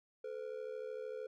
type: ring-modulated tone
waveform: triangle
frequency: 473.1 Hz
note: A#4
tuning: 26 cents sharp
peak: -36 dBFS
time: 0.24-1.27 s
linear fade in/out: 5 ms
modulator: 36.6 Hz
effects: none